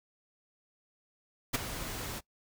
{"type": "noise with ADSR envelope", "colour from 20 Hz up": "pink", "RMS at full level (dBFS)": -26, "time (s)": [1.53, 2.21], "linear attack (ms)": 18, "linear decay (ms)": 16, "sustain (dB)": -13, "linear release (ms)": 34, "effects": ["noise-tail reverb RT60 0.1 s tail -21 dB re dry"]}